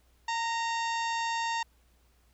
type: harmonic tone with a mistuned harmonic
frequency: 918 Hz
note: A#5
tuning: 27 cents flat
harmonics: 1 / 2 / 3 / 4 / 5 / 6 / 7 / 8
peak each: -30 / -36 / -40 / -42 / -44 / -46 / -47 / -48 dBFS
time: 0.28-1.63 s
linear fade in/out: 5 ms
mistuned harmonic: 2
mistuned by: +28 cents
effects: added 60 Hz sine -63 dBFS peak until 2.33 s + pink hiss -69 dBFS RMS until 2.33 s